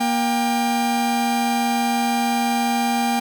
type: tone pair together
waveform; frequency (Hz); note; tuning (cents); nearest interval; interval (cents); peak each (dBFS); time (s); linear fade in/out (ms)
45% pulse; 236.7 / 796; A#3 / G5; +27 / +26; octave + major sixth; 2099; -21; 0-3.2; 10
effects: none